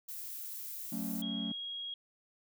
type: noise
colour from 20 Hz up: violet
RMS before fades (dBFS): -43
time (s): 0.08-1.22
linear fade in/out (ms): 10
type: chord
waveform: triangle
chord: F# minor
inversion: none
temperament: just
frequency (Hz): 185 / 222 / 277.5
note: F#3 / A3 / C#4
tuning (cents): 0 / +16 / +2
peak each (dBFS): -39 / -36 / -40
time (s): 0.92-1.52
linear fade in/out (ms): 5
type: tone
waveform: sine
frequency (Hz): 3288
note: G#7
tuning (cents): -18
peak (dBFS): -38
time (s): 1.22-1.94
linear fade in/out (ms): 2
effects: none